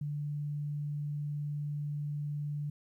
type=tone; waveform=sine; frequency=146.83 Hz; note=D3; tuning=in tune; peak=-33 dBFS; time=0.01-2.7 s; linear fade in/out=5 ms; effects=12-bit